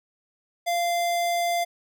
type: tone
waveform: square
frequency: 692 Hz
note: F5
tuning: 16 cents flat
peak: -23 dBFS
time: 0.66-1.65 s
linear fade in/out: 20 ms
effects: none